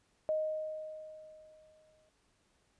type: tone with exponential decay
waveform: sine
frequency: 622.3 Hz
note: D#5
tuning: in tune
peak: -28 dBFS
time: 0.29-2.09 s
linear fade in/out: 0 ms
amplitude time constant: 390 ms
effects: pink hiss -73 dBFS RMS until 2.79 s + resampled to 22050 Hz